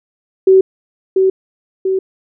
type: tone with echo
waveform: sine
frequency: 380.2 Hz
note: F#4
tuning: 47 cents sharp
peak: -4 dBFS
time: 0.47-0.61 s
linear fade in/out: 5 ms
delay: 690 ms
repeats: 2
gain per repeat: -4 dB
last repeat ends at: 1.99 s
effects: none